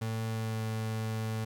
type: tone with pitch glide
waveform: 35% pulse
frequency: 112 to 110.52 Hz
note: A2 to A2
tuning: +31 to +8 cents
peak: -30 dBFS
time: 0.01-1.45 s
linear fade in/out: 10 ms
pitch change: -23 cents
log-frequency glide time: 0.27-0.63 s
effects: 12-bit